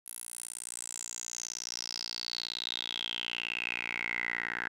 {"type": "tone with band-pass filter sweep", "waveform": "10% pulse", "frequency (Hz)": 59, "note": "A#1", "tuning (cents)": 22, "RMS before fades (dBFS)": -38, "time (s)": [0.06, 4.68], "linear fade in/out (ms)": 5, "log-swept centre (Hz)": [11000, 1700], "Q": 8.9, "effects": []}